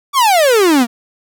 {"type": "exponential sweep", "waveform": "45% pulse", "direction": "down", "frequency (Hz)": [1174.7, 224.6], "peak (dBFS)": -8, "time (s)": [0.13, 0.87], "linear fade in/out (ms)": 50, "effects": []}